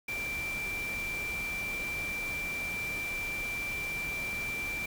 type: tone in noise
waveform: sine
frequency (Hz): 2352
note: D7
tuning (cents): +2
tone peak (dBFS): -33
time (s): 0.08-4.86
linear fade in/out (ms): 5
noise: pink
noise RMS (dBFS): -42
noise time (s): 0.08-4.86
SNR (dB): +6
effects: none